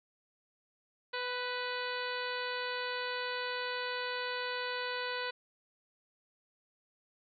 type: harmonic tone with a mistuned harmonic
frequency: 496.3 Hz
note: B4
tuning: 8 cents sharp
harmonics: 1 / 2 / 3 / 4 / 5 / 6 / 7 / 8 / 9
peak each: -40 / -41 / -40 / -44 / -45 / -47 / -49 / -45 / -48 dBFS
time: 1.13-5.31 s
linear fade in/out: 10 ms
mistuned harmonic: 4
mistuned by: -18 cents
effects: none